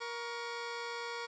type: tone pair together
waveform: 15% pulse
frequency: 471.2 / 1120.7 Hz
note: A#4 / C#6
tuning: +19 / +19 cents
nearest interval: octave + minor third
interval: 1500 cents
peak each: -33 / -38 dBFS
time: 0-1.27 s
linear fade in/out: 20 ms
effects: resampled to 16000 Hz + 11-bit